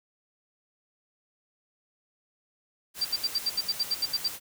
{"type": "noise", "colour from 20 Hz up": "white", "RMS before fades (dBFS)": -39, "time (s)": [2.94, 4.4], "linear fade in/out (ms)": 50}
{"type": "tone bursts", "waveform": "sine", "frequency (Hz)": 4699, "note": "D8", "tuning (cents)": 0, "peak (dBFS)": -23, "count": 12, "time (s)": [3.01, 4.283], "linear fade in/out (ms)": 10, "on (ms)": 41, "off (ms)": 71}
{"effects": []}